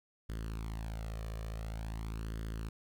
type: tone with flanger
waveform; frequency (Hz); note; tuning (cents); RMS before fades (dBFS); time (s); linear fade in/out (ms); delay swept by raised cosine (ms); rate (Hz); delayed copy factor
sawtooth; 54.9; A1; -3; -40; 0.29-2.69; 5; 0.61 to 1.71; 0.47; +0.65
effects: 12-bit